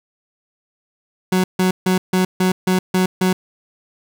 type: tone bursts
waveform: 30% pulse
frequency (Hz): 185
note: F#3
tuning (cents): 0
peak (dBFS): -11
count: 8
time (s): 1.32-3.33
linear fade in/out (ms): 5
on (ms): 120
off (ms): 150
effects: none